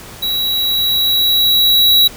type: tone with level ramp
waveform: square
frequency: 3887 Hz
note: B7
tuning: 28 cents flat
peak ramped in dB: -16 to -7 dBFS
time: 0.22-2.08 s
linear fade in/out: 10 ms
effects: pink hiss -34 dBFS RMS until 2.16 s